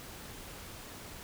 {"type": "silence", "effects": ["pink hiss -47 dBFS RMS until 1.23 s"]}